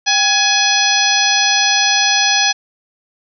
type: harmonic tone with a mistuned harmonic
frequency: 840 Hz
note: G#5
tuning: 19 cents sharp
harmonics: 1 / 2 / 3 / 4 / 5 / 6 / 7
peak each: -19 / -19 / -19 / -19 / -19 / -19 / -19 dBFS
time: 0.06-2.53 s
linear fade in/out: 20 ms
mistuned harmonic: 1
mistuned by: -95 cents
effects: none